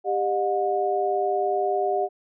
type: tone cluster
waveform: sine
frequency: 396.2 / 613 / 723 Hz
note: G4 / D#5 / F#5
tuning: +18 / -26 / -40 cents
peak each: -25 / -28 / -24 dBFS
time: 0.04-2.09 s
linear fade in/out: 50 ms
effects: none